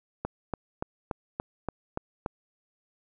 click train, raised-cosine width 1 ms, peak -16 dBFS, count 8, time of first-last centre 0.25-2.261 s, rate 3.48 Hz, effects none

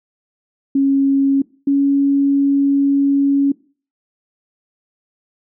sine tone pair in turn, 274.4 / 278.9 Hz, C#4 / C#4, -17 / +11 cents, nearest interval unison, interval 28 cents, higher second, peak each -11 dBFS, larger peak neither, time 0.75-1.42 / 1.67-3.52 s, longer second, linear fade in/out 5 ms, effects noise-tail reverb RT60 0.4 s tail -21 dB re dry

